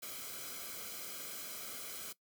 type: noise with comb filter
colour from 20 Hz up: white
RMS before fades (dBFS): -45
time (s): 0.02-2.13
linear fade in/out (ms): 10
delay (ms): 1.1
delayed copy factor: -0.75
effects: noise-tail reverb RT60 0.1 s tail -18 dB re dry